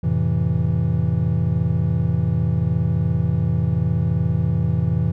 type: chord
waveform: triangle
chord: F major seventh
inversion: none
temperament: equal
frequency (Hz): 87.31 / 110 / 130.81 / 164.81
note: F2 / A2 / C3 / E3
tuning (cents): 0 / 0 / 0 / 0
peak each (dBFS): -22 / -21 / -21 / -19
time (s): 0.03-5.12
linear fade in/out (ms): 10
effects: none